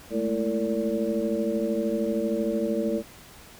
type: tone cluster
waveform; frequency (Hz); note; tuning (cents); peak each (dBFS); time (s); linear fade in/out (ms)
sine; 211.7 / 224.7 / 333.4 / 455.4 / 574; G#3 / A3 / E4 / A#4 / D5; +33 / +37 / +20 / -40 / -40; -30; 0.1-3.03; 50
effects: pink hiss -48 dBFS RMS until 3.59 s